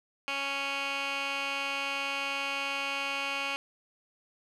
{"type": "tone with band-pass filter", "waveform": "15% pulse", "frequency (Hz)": 277.2, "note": "C#4", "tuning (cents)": 0, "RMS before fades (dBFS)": -33, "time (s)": [0.28, 3.56], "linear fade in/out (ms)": 0, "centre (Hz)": 2400, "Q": 2, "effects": []}